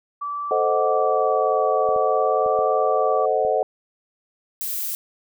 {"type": "tone with vibrato", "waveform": "sine", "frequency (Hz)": 1155, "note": "D6", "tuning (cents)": -29, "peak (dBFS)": -25, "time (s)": [0.21, 3.26], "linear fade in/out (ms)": 10, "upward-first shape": "sine", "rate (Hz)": 0.51, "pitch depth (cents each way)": 15}
{"type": "chord", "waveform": "sine", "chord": "A diminished seventh", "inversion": "none", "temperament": "equal", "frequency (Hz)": [440, 523.3, 622.3, 740], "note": ["A4", "C5", "Eb5", "Gb5"], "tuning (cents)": [0, 0, 0, 0], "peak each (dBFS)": -23, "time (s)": [0.51, 3.63], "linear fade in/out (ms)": 2}
{"type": "clicks", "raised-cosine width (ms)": 2, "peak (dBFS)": -26, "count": 5, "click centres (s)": [1.889, 1.962, 2.462, 2.59, 3.45]}
{"type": "noise", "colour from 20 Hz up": "violet", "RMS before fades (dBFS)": -27, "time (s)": [4.61, 4.95], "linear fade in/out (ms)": 0}
{"effects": []}